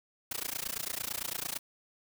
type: noise with amplitude modulation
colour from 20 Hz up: white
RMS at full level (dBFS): -33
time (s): 0.31-1.59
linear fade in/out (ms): 5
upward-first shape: sine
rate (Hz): 28.9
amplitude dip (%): 100
effects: none

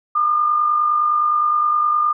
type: tone with amplitude modulation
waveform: sine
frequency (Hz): 1209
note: D6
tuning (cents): +50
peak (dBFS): -12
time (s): 0.15-2.13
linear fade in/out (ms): 10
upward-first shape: sine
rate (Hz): 49.7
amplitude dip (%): 45
effects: none

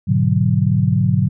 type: chord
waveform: sine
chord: G# half-diminished seventh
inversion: none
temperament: equal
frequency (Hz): 103.83 / 123.47 / 146.83 / 185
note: G#2 / B2 / D3 / F#3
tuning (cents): 0 / 0 / 0 / 0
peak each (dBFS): -18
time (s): 0.07-1.29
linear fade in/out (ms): 20
effects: none

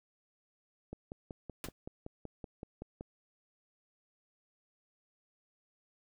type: click train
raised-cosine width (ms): 2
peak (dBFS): -29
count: 12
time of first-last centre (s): 0.93-3.009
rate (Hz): 5.29
type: noise with exponential decay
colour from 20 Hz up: pink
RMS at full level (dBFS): -36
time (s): 1.64-1.72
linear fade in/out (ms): 1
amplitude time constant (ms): 17
effects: none

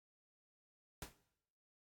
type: noise with exponential decay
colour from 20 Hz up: pink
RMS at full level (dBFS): -43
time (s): 1.02-1.17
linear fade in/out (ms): 2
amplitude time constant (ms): 31
effects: noise-tail reverb RT60 0.8 s tail -18 dB re dry + AAC 64 kbps

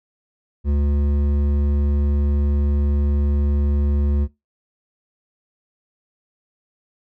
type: tone with hard clipping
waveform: triangle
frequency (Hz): 71.9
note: D2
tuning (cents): -36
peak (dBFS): -18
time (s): 0.64-4.28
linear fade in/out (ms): 50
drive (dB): 14
effects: noise-tail reverb RT60 0.2 s tail -20 dB re dry

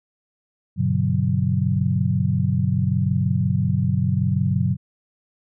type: chord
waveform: sine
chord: G major seventh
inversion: none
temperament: equal with one note detuned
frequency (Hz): 98 / 123.47 / 144.23 / 185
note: G2 / B2 / D3 / F#3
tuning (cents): 0 / 0 / -31 / 0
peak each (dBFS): -23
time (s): 0.76-4.77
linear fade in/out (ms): 50
effects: none

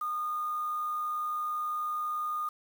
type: tone with quantisation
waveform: sine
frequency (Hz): 1223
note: D#6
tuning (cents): -30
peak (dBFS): -30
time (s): 0.01-2.49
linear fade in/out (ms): 5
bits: 8
effects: none

